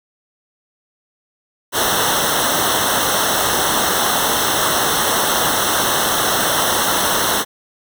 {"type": "noise with comb filter", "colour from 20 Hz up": "pink", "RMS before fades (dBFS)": -17, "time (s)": [1.72, 7.45], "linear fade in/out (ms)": 50, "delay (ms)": 0.42, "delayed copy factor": -1, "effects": []}